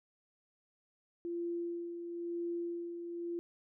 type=tone with tremolo; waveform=sine; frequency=343.2 Hz; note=F4; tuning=30 cents flat; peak=-34 dBFS; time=1.25-3.39 s; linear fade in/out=0 ms; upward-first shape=sine; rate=1 Hz; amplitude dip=50%; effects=none